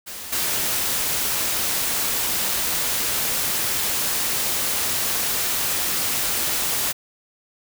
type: noise with level steps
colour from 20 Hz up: white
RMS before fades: -34 / -23 dBFS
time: 0.06-6.93 s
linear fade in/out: 20 ms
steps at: 0.32 s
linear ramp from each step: 10 ms
effects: none